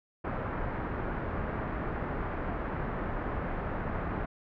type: low-pass noise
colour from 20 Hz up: pink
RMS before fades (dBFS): -34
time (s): 0.24-4.26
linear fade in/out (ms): 10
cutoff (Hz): 1700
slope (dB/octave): 24
effects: none